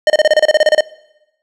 square tone bursts, 612 Hz, D#5, 29 cents flat, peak -7 dBFS, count 13, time 0.07-0.808 s, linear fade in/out 2 ms, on 30 ms, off 29 ms, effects noise-tail reverb RT60 0.9 s tail -22 dB re dry + low-pass 5000 Hz 12 dB/octave

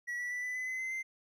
triangle tone with pitch steps, 1933 / 1953.2 / 1973.6 / 1994.2 / 2015 / 2036 / 2057 / 2079 Hz, B6 / B6 / B6 / B6 / B6 / C7 / C7 / C7, -38 / -20 / -2 / +16 / +34 / -48 / -30 / -12 cents, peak -33 dBFS, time 0.07-1.03 s, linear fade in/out 20 ms, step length 120 ms, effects none

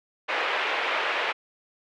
white band-pass noise, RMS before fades -27 dBFS, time 0.28-1.33 s, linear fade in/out 20 ms, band 420 to 2700 Hz, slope 24 dB/octave, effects none

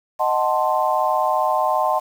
sine chord, D# diminished seventh, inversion none, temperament equal with one note detuned, 622.3 / 745.1 / 880 / 1046.5 Hz, D#5 / F#5 / A5 / C6, 0 / +12 / 0 / 0 cents, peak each -22 dBFS, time 0.19-2 s, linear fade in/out 20 ms, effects 7-bit

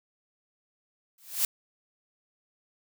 blue noise with exponential growth, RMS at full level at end -22 dBFS, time 1.18-1.45 s, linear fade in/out 2 ms, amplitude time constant 57 ms, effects none

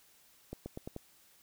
accelerating click train, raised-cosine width 2 ms, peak -27 dBFS, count 5, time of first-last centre 0.53-0.964 s, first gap 130 ms, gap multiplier 0.88, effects white hiss -64 dBFS RMS until 1.42 s

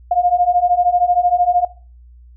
sine beating tone pair, 703 / 716 Hz, F5 / F5, +11 / +43 cents, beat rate 13 Hz, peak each -16 / -15 dBFS, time 0.11-1.65 s, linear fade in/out 5 ms, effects noise-tail reverb RT60 0.4 s tail -20 dB re dry + added 60 Hz sine -40 dBFS peak until 2.36 s

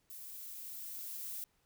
violet noise with level ramp, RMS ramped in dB -49 to -42 dBFS, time 0.1-1.44 s, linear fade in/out 0 ms, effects pink hiss -75 dBFS RMS until 1.65 s

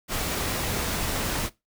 pink noise, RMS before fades -28 dBFS, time 0.08-1.5 s, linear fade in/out 50 ms, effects noise-tail reverb RT60 0.2 s tail -19 dB re dry

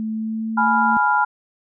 sine tone with pitch glide, 219.1 to 224.5 Hz, A3 to A3, -7 to +35 cents, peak -22 dBFS, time 0-0.97 s, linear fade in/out 0 ms, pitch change +42 cents, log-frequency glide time 0.11-0.74 s
sine chord, F diminished, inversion first, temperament equal with one note detuned, 839.8 / 987.8 / 1396.9 Hz, Ab5 / Cb6 / F6, +19 / 0 / 0 cents, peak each -19 dBFS, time 0.57-1.25 s, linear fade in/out 10 ms
effects none

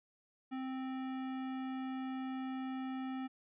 sine tone with hard clipping, 261.6 Hz, C4, in tune, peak -40 dBFS, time 0.51-3.28 s, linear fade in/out 20 ms, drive 18 dB, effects resampled to 8000 Hz

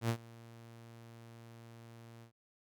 sawtooth tone with ADSR envelope, 115.8 Hz, A#2, 11 cents flat, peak -25 dBFS, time 0.01-2.32 s, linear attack 82 ms, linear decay 77 ms, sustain -23 dB, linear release 97 ms, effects none

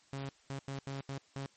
sawtooth tone bursts at uneven times, 137 Hz, C#3, 20 cents flat, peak -34 dBFS, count 6, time 0.13-0.29 / 0.5-0.59 / 0.68-0.79 / 0.87-1.01 / 1.09-1.18 / 1.36-1.46 s, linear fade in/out 0 ms, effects white hiss -66 dBFS RMS until 1.56 s + MP3 32 kbps

